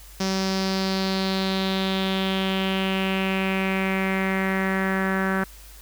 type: tone with low-pass filter sweep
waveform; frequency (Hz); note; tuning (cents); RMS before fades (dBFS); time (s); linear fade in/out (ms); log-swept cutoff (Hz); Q
sawtooth; 191; G3; -45; -24; 0.2-5.44; 5; 5500 to 1600; 4.2
effects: added 50 Hz sine -44 dBFS peak until 5.81 s + white hiss -48 dBFS RMS until 5.81 s